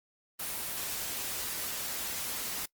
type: noise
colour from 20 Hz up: white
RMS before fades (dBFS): -36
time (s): 0.39-2.66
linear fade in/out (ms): 10
effects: noise-tail reverb RT60 0.1 s tail -23 dB re dry + Opus 24 kbps